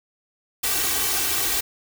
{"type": "noise with comb filter", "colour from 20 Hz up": "white", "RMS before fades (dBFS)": -23, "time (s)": [0.63, 1.61], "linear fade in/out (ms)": 10, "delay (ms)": 2.6, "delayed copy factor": 0.9, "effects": []}